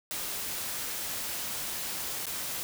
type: noise with dropouts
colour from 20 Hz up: white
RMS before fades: -35 dBFS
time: 0.11-2.63 s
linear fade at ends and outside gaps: 0 ms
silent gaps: 2.256-2.267 s
effects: none